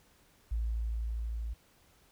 sine tone with level ramp, 56.3 Hz, A1, 40 cents sharp, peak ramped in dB -29 to -34 dBFS, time 0.51-1.54 s, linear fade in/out 10 ms, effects pink hiss -65 dBFS RMS until 2.11 s

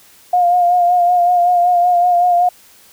sine tone with vibrato, 708 Hz, F5, 23 cents sharp, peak -9 dBFS, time 0.33-2.49 s, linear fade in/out 5 ms, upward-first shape sine, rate 5.3 Hz, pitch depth 32 cents each way, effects white hiss -46 dBFS RMS until 2.92 s

